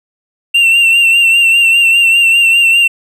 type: tone with vibrato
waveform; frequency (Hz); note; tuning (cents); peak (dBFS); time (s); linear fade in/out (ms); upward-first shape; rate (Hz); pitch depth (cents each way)
triangle; 2739; F7; -34; -4; 0.54-2.88; 10; sine; 5; 39
effects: none